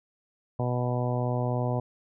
harmonic tone, 123.47 Hz, B2, in tune, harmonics 1 / 2 / 3 / 4 / 5 / 6 / 7 / 8, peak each -27 / -34 / -37 / -35 / -34 / -37 / -40 / -40 dBFS, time 0.59-1.8 s, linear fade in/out 5 ms, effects none

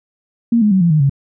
sine tone with pitch steps, 233.1 / 210.1 / 189.34 / 170.64 / 153.79 / 138.6 Hz, A#3 / G#3 / F#3 / F3 / D#3 / C#3, 0 / +20 / +40 / -40 / -20 / 0 cents, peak -9 dBFS, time 0.52-1.096 s, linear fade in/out 5 ms, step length 96 ms, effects none

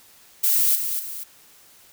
violet noise with echo, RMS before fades -19 dBFS, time 0.43-0.76 s, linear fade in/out 10 ms, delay 240 ms, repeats 2, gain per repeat -7 dB, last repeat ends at 1.24 s, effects white hiss -52 dBFS RMS until 1.92 s

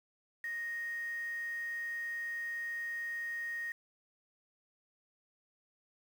sine tone with quantisation, 1864.7 Hz, A#6, in tune, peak -36 dBFS, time 0.44-3.72 s, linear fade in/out 2 ms, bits 9, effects none

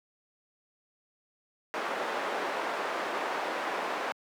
white band-pass noise, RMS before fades -33 dBFS, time 1.74-4.12 s, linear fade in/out 0 ms, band 370 to 1200 Hz, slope 12 dB/octave, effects high-pass 200 Hz 12 dB/octave

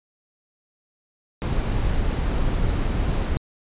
brown noise, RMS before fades -22 dBFS, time 1.42-3.37 s, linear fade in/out 0 ms, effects resampled to 8000 Hz

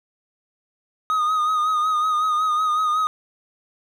triangle tone with vibrato, 1244.5 Hz, D#6, in tune, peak -16 dBFS, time 1.1-3.07 s, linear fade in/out 0 ms, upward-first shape sine, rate 5.4 Hz, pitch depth 42 cents each way, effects none

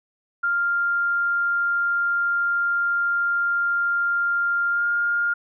sine tone with pitch glide, 1396.9 to 1410.7 Hz, F6 to F6, 0 to +17 cents, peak -19 dBFS, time 0.43-5.34 s, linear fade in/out 10 ms, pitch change +17 cents, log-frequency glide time 4.71-4.84 s, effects none

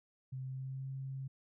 sine tone with pitch glide, 130.81 to 134.1 Hz, C3 to C3, 0 to +43 cents, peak -39 dBFS, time 0.32-1.28 s, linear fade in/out 10 ms, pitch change +43 cents, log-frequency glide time 0.44-0.88 s, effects none

